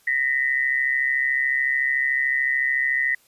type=tone pair together; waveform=sine; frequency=1853 / 1986.7 Hz; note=A#6 / B6; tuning=-11 / +10 cents; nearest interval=minor second; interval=121 cents; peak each=-22 dBFS; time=0.07-3.15 s; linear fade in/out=5 ms; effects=white hiss -59 dBFS RMS until 3.27 s + resampled to 32000 Hz